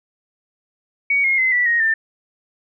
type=tone with pitch steps; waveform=sine; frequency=2249 / 2149 / 2053 / 1961.3 / 1873.8 / 1790.2 Hz; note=C#7 / C7 / C7 / B6 / A#6 / A6; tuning=+24 / +46 / -33 / -13 / +8 / +29 cents; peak=-14 dBFS; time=1.1-1.94 s; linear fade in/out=5 ms; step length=140 ms; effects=none